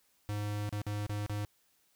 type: tone with dropouts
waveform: square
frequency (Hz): 103.83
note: G#2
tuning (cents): 0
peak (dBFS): -34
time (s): 0.29-1.45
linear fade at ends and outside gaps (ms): 0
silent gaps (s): 0.692-0.726 / 0.817-0.866 / 1.065-1.095 / 1.263-1.296
effects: white hiss -71 dBFS RMS until 1.95 s